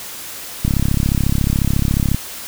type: click train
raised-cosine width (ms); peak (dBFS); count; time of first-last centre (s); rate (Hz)
5; -4; 52; 0.65-2.146; 34.1
effects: white hiss -31 dBFS RMS until 2.47 s